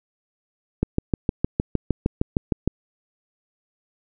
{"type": "click train", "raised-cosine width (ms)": 3, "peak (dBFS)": -6, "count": 13, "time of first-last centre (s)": [0.83, 2.676], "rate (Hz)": 6.5, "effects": []}